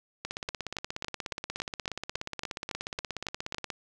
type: two click trains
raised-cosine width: 0.2 ms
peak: -16 / -17 dBFS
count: 12 / 59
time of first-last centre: 0.49-3.546 / 0.25-3.702 s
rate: 3.6 / 16.8 Hz
effects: none